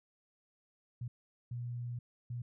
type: tone bursts at uneven times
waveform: sine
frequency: 120.8 Hz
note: B2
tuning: 38 cents flat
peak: -37 dBFS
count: 3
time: 1.01-1.08 / 1.51-1.99 / 2.3-2.42 s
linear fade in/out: 5 ms
effects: none